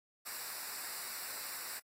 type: noise with comb filter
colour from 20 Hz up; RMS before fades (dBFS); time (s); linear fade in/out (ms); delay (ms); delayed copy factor
white; -43; 0.25-1.8; 20; 0.31; -0.8
effects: AAC 48 kbps